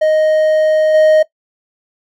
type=tone with level steps; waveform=triangle; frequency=622.3 Hz; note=D#5; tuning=in tune; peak=-7 / -4 dBFS; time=0.01-1.23 s; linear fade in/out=10 ms; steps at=0.94 s; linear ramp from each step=5 ms; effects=noise-tail reverb RT60 0.1 s tail -18 dB re dry